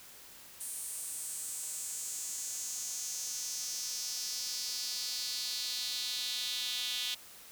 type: tone with high-pass filter sweep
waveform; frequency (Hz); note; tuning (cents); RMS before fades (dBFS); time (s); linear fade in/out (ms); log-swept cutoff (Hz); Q
sawtooth; 246.9; B3; 0; -38; 0.6-7.15; 10; 9300 to 3400; 3.5
effects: white hiss -53 dBFS RMS until 7.51 s